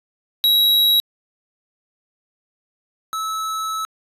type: tone pair in turn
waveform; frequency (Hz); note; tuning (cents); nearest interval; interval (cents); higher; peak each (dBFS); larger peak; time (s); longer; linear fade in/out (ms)
square; 3863 / 1301.1; B7 / E6; -39 / -23; octave + perfect fifth; 1884; first; -13 / -23; first; 0.44-1 / 3.13-3.85; second; 0
effects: resampled to 32000 Hz